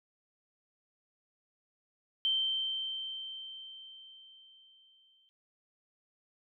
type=tone with exponential decay; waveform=sine; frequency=3118 Hz; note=G7; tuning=10 cents flat; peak=-26 dBFS; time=2.25-5.29 s; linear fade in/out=0 ms; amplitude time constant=660 ms; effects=none